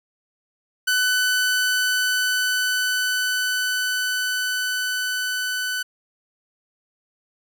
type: tone with level ramp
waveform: sawtooth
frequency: 1500 Hz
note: F#6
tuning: 23 cents sharp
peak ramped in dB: -14 to -20 dBFS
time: 0.87-5.83 s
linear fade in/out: 10 ms
effects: none